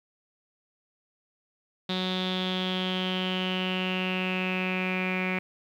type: tone with low-pass filter sweep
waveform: sawtooth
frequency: 185 Hz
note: F#3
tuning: in tune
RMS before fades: -29 dBFS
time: 1.89-5.39 s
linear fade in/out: 5 ms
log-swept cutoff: 3700 to 2300 Hz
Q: 8.9
effects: 10-bit